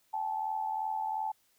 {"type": "tone pair together", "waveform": "sine", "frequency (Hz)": [784, 866.8], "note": ["G5", "A5"], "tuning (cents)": [0, -26], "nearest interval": "major second", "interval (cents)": 174, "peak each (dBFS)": [-37, -32], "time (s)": [0.13, 1.32], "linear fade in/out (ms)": 10, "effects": ["white hiss -70 dBFS RMS until 1.58 s"]}